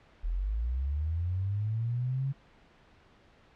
sine linear sweep, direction up, 38.89 to 138.59 Hz, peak -28 dBFS, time 0.23-2.33 s, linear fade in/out 20 ms, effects pink hiss -60 dBFS RMS until 3.55 s + low-pass 3000 Hz 12 dB/octave

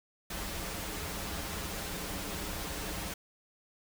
pink noise with comb filter, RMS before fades -38 dBFS, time 0.3-3.14 s, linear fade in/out 5 ms, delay 8.1 ms, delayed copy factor -0.65, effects none

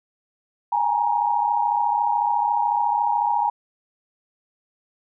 sine tone cluster, 803 / 837 / 941 Hz, G5 / G#5 / A#5, +41 / +13 / +16 cents, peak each -28 / -22 / -21 dBFS, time 0.72-3.5 s, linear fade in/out 5 ms, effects none

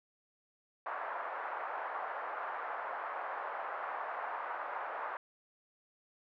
pink band-pass noise, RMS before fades -40 dBFS, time 0.86-5.17 s, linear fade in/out 2 ms, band 670 to 1500 Hz, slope 24 dB/octave, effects none

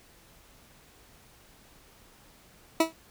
20% pulse tone with exponential decay, 324.7 Hz, E4, 26 cents flat, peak -12 dBFS, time 2.8-2.93 s, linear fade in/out 5 ms, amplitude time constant 28 ms, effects pink hiss -57 dBFS RMS until 3.1 s

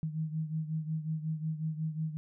sine beating tone pair, 156.3 / 161.8 Hz, D#3 / E3, +8 / -32 cents, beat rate 5.5 Hz, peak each -33 / -38 dBFS, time 0.03-2.17 s, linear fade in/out 0 ms, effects none

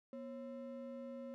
triangle ring-modulated tone, 392 Hz, G4, in tune, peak -40 dBFS, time 0.13-1.34 s, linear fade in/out 0 ms, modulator 151 Hz, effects none

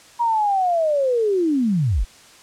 sine linear sweep, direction down, 960 to 32 Hz, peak -16 dBFS, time 0.19-2.05 s, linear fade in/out 20 ms, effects white hiss -47 dBFS RMS until 2.42 s + low-pass 8000 Hz 12 dB/octave

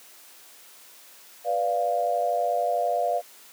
sine chord, B diminished, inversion none, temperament equal, 493.9 / 587.3 / 698.5 Hz, B4 / D5 / F5, 0 / 0 / 0 cents, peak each -29 / -27 / -24 dBFS, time 1.44-3.22 s, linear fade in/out 50 ms, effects white hiss -50 dBFS RMS until 3.52 s + high-pass 300 Hz 12 dB/octave

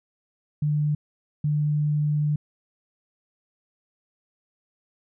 sine tone bursts at uneven times, 149.1 Hz, D3, 27 cents sharp, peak -20 dBFS, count 2, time 0.62-0.95 / 1.44-2.36 s, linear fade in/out 5 ms, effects none

